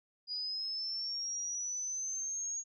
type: linear sweep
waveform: sine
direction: up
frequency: 4879 to 6645 Hz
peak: -35 dBFS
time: 0.27-2.64 s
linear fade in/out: 50 ms
effects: none